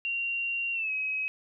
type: tone with pitch glide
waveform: sine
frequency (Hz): 2760 to 2546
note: F7 to D#7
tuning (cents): -21 to +39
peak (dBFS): -28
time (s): 0.05-1.28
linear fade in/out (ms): 0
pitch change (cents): -140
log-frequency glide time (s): 0.73-0.91
effects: none